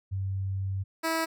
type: tone pair in turn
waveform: sine / 10% pulse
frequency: 96.4 / 325.1 Hz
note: G2 / E4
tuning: -28 / -24 cents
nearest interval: octave + major sixth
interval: 2104 cents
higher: second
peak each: -28 / -18 dBFS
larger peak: second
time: 0.11-0.84 / 1.03-1.26 s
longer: first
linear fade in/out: 20 ms
effects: none